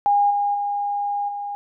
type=tone with level steps; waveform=sine; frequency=814 Hz; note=G#5; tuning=35 cents flat; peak=-14 / -18 / -21 / -26 dBFS; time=0.06-1.55 s; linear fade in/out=0 ms; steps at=0.3 / 0.54 / 1.28 s; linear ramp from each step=10 ms; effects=none